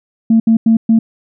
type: tone bursts at uneven times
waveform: sine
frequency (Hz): 225.2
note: A3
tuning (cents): +40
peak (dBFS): -5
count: 4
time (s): 0.3-0.4 / 0.47-0.57 / 0.66-0.77 / 0.89-0.99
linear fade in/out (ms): 5
effects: tanh soft clip ceiling -2 dBFS